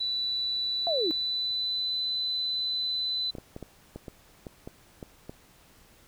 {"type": "tone with pitch glide", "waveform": "sine", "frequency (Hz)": [3965, 4011], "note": ["B7", "B7"], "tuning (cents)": [6, 26], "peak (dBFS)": -27, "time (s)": [0, 3.31], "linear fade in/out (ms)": 10, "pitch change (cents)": 20, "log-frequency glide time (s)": [0.75, 2]}
{"type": "linear sweep", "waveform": "sine", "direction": "down", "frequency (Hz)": [708, 293.7], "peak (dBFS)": -26, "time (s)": [0.87, 1.11], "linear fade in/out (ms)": 0}
{"type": "clicks", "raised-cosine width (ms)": 2, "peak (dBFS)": -25, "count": 10, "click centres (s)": [3.352, 3.384, 3.564, 3.627, 3.96, 4.082, 4.468, 4.675, 5.028, 5.295]}
{"effects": ["pink hiss -58 dBFS RMS until 6.07 s"]}